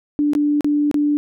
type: tone with dropouts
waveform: sine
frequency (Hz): 293.7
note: D4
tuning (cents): 0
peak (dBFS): -14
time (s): 0.19-1.17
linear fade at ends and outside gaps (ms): 0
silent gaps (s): 0.334-0.351 / 0.608-0.645 / 0.913-0.943
effects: none